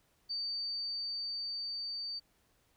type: tone with level ramp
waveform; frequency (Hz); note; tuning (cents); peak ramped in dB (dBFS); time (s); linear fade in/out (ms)
sine; 4600; D8; -37; -34 to -37; 0.29-2.2; 20
effects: pink hiss -72 dBFS RMS until 2.76 s